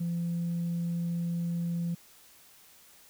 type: tone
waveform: sine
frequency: 170.8 Hz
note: F3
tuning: 38 cents flat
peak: -27 dBFS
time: 0-1.95 s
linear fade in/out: 10 ms
effects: tanh soft clip ceiling -26 dBFS + white hiss -57 dBFS RMS until 3.09 s